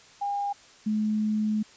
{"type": "tone pair in turn", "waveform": "sine", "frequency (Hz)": [808, 214], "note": ["G#5", "A3"], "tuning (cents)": [-48, -48], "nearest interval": "octave + major seventh", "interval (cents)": 2300, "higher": "first", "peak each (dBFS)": [-26, -23], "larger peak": "second", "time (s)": [[0.21, 0.53], [0.86, 1.63]], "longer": "second", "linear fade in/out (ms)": 10, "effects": ["white hiss -53 dBFS RMS until 1.76 s", "resampled to 16000 Hz"]}